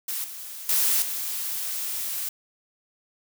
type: noise with level steps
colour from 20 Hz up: blue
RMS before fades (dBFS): -30 / -38 / -22 / -30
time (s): 0.08-2.29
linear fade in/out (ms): 5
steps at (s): 0.24 / 0.69 / 1.02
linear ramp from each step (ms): 2
effects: none